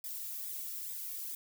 violet noise with flanger, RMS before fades -41 dBFS, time 0.04-1.35 s, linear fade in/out 2 ms, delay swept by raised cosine 0.69 to 1.99 ms, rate 2.3 Hz, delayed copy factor -0.85, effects none

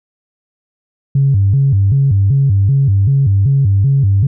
sine tone with vibrato, 116.54 Hz, A#2, in tune, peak -7 dBFS, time 1.15-4.27 s, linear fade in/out 5 ms, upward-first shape square, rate 2.6 Hz, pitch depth 290 cents each way, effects tanh soft clip ceiling -3 dBFS

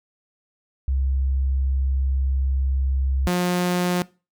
sine / sawtooth tone pair in turn, 66.7 / 178.42 Hz, C2 / F3, +34 / +37 cents, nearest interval octave + perfect fourth, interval 1703 cents, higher second, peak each -19 / -15 dBFS, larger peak second, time 0.88-3.27 / 3.27-4.02 s, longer first, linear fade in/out 0 ms, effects noise-tail reverb RT60 0.3 s tail -21 dB re dry

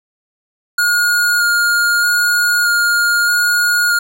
square tone with vibrato, 1428 Hz, F6, 38 cents sharp, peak -12 dBFS, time 0.78-3.99 s, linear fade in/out 5 ms, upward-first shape square, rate 0.8 Hz, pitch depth 11 cents each way, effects 9-bit

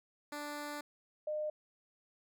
10% pulse / sine tone pair in turn, 293.7 / 608.1 Hz, D4 / D#5, 0 / -40 cents, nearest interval octave + minor second, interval 1260 cents, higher second, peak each -32 / -34 dBFS, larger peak first, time 0.32-0.81 / 1.27-1.5 s, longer first, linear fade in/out 5 ms, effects none

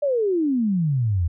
sine exponential sweep, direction down, 600 to 79.6 Hz, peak -18 dBFS, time 0.02-1.28 s, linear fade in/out 10 ms, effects none

